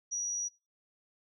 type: tone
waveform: sine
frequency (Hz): 5800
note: F#8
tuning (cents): -35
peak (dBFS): -31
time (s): 0.11-0.49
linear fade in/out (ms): 20
effects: noise-tail reverb RT60 0.3 s tail -24 dB re dry